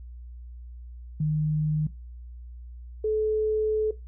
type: tone pair in turn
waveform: sine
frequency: 153.3 / 431.8 Hz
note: D#3 / A4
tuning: -25 / -33 cents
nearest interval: octave + tritone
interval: 1792 cents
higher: second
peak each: -22 dBFS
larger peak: neither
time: 1.2-1.87 / 3.04-3.91 s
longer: second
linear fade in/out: 5 ms
effects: noise-tail reverb RT60 0.2 s tail -17 dB re dry + added 60 Hz sine -39 dBFS peak until 4.07 s